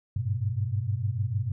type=tone cluster; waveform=sine; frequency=97.7 / 104.3 / 123.4 Hz; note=G2 / G#2 / B2; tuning=-5 / +8 / -1 cents; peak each=-30 dBFS; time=0.16-1.52 s; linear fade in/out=5 ms; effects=none